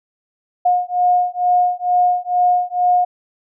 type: beating tone pair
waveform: sine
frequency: 717 / 719.2 Hz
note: F5 / F#5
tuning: +45 / -49 cents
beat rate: 2.2 Hz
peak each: -16 dBFS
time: 0.65-3.05 s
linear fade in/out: 10 ms
effects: none